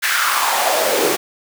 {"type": "noise with high-pass filter sweep", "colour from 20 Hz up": "pink", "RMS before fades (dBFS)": -17, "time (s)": [0.02, 1.17], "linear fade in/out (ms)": 20, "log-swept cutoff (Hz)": [1800, 340], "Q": 3.4, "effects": []}